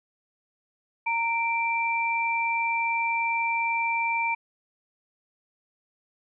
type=tone pair together; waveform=sine; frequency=922.6 / 2349 Hz; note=A#5 / D7; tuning=-18 / 0 cents; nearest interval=octave + major third; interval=1618 cents; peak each=-26 dBFS; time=1.06-4.35 s; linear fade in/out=10 ms; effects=none